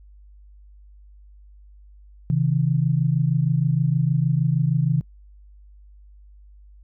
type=tone pair together; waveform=sine; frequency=133.1 / 159.53 Hz; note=C3 / D#3; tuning=+30 / +44 cents; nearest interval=minor third; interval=314 cents; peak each=-20 dBFS; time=2.3-5.01 s; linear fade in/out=0 ms; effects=noise-tail reverb RT60 0.1 s tail -25 dB re dry + added 50 Hz sine -45 dBFS peak until 6.83 s